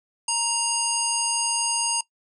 harmonic tone with a mistuned harmonic, 932.3 Hz, A#5, in tune, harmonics 1 / 3 / 5 / 7 / 9 / 10, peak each -29 / -29 / -29 / -29 / -29 / -29 dBFS, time 0.28-2.01 s, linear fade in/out 5 ms, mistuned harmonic 5, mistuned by +66 cents, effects noise-tail reverb RT60 0.1 s tail -19 dB re dry

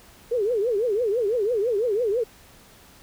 sine tone with vibrato, 444 Hz, A4, 16 cents sharp, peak -20 dBFS, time 0.31-2.24 s, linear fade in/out 10 ms, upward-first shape triangle, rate 6 Hz, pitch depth 260 cents each way, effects pink hiss -51 dBFS RMS until 3.02 s

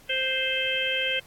harmonic tone, 523.3 Hz, C5, in tune, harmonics 1 / 3 / 4 / 5 / 6, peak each -32 / -32 / -32 / -29 / -28 dBFS, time 0.09-1.2 s, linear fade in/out 10 ms, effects pink hiss -54 dBFS RMS until 1.26 s + AAC 64 kbps

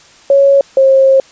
sine tone pair in turn, 554.4 / 535.8 Hz, C#5 / C5, 0 / +41 cents, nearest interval minor second, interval 59 cents, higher first, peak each -4 dBFS, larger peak neither, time 0.3-0.61 / 0.77-1.2 s, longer second, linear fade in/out 2 ms, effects white hiss -42 dBFS RMS until 1.31 s + resampled to 16000 Hz

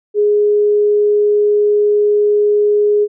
sine tone, 415.8 Hz, G#4, 2 cents sharp, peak -9 dBFS, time 0.14-3.08 s, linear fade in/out 50 ms, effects none

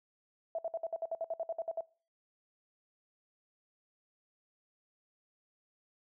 sine tone bursts, 659.3 Hz, E5, in tune, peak -32 dBFS, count 14, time 0.55-1.808 s, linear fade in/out 2 ms, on 36 ms, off 58 ms, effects noise-tail reverb RT60 0.4 s tail -23 dB re dry

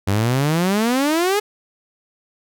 sawtooth exponential sweep, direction up, 94.7 to 427.5 Hz, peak -12 dBFS, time 0.07-1.4 s, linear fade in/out 10 ms, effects none

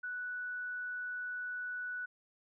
sine tone, 1480 Hz, F#6, in tune, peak -37 dBFS, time 0.03-2.06 s, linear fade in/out 10 ms, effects none

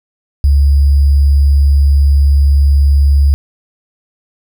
sine tone with sample-and-hold, 70.3 Hz, C#2, 25 cents sharp, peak -5 dBFS, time 0.44-3.34 s, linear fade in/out 0 ms, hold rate 4900 Hz, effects none

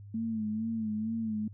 sine tone with vibrato, 220 Hz, A3, in tune, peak -30 dBFS, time 0.14-1.48 s, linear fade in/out 5 ms, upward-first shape sine, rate 2.2 Hz, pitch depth 60 cents each way, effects added 101 Hz sine -45 dBFS peak until 1.53 s

